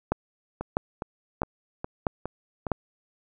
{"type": "two click trains", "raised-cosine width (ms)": 1, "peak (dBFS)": [-17, -9], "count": [6, 5], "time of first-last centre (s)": [[0.61, 2.668], [0.12, 2.717]], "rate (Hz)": [2.43, 1.54], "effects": []}